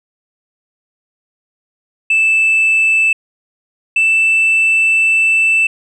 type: tone pair in turn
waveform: sine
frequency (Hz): 2637 / 2650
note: E7 / E7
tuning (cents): 0 / +9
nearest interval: unison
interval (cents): 9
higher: second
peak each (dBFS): -7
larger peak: neither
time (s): 2.1-3.13 / 3.96-5.67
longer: second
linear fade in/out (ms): 5
effects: tanh soft clip ceiling -7 dBFS